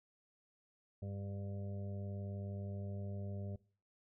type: harmonic tone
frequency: 99.3 Hz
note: G2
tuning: 23 cents sharp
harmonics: 1 / 2 / 4 / 5 / 6 / 7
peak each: -41 / -48 / -55 / -59 / -54 / -64 dBFS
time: 1.02-3.56 s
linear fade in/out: 5 ms
effects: noise-tail reverb RT60 0.4 s tail -20 dB re dry